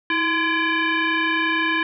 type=tone with frequency modulation; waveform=sine; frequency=321.9 Hz; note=E4; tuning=41 cents flat; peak=-18 dBFS; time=0.1-1.83 s; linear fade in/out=2 ms; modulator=675 Hz; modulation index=3.7; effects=none